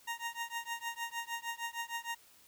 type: tone with tremolo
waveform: 20% pulse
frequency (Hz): 932.3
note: A#5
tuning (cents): 0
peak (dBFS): -29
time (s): 0.07-2.15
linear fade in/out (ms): 10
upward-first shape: triangle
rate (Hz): 6.5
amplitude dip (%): 100
effects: white hiss -62 dBFS RMS until 2.47 s